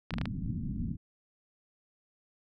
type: clicks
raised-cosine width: 0.3 ms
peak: -20 dBFS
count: 5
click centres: 0.107 / 0.139 / 0.184 / 0.214 / 0.256 s
type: low-pass noise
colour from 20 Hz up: white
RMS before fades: -35 dBFS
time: 0.11-0.97 s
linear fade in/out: 20 ms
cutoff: 250 Hz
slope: 48 dB/octave
effects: none